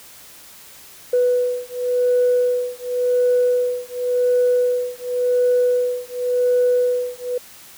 sine beating tone pair, 493.9 / 494.81 Hz, B4 / B4, 0 / +3 cents, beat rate 0.91 Hz, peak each -18 dBFS, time 1.13-7.38 s, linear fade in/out 5 ms, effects tanh soft clip ceiling -9 dBFS + white hiss -43 dBFS RMS until 7.77 s

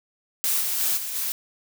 blue noise with level steps, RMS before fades -23 / -26 / -23 / -31 / -27 dBFS, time 0.44-1.32 s, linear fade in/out 0 ms, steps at 0.6 / 0.79 / 0.96 / 1.14 s, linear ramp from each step 20 ms, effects none

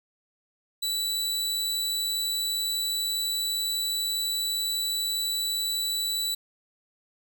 sawtooth tone, 3951 Hz, B7, in tune, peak -23 dBFS, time 0.82-6.35 s, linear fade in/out 10 ms, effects none

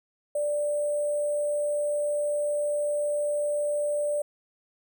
sine tone with sample-and-hold, 587.3 Hz, D5, in tune, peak -24 dBFS, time 0.35-4.22 s, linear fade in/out 5 ms, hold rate 8820 Hz, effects none

